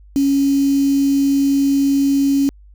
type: tone with quantisation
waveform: sine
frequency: 277.2 Hz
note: C#4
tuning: in tune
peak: -12 dBFS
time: 0.16-2.49 s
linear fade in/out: 0 ms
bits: 5
effects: added 50 Hz sine -41 dBFS peak until 2.74 s